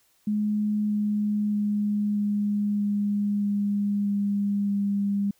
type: tone with pitch steps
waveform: sine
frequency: 210 / 208.7 / 207.3 / 206 / 204.7 / 203.4 / 202.1 / 200.9 Hz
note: G#3 / G#3 / G#3 / G#3 / G#3 / G#3 / G#3 / G3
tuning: +19 / +9 / -3 / -14 / -25 / -36 / -47 / +43 cents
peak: -22 dBFS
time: 0.27-5.31 s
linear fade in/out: 5 ms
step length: 630 ms
effects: white hiss -65 dBFS RMS until 5.39 s